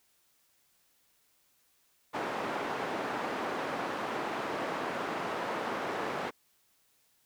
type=band-pass noise; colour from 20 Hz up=white; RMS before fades=-35 dBFS; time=2.13-6.31 s; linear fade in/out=20 ms; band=230 to 1100 Hz; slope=12 dB/octave; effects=white hiss -70 dBFS RMS until 7.25 s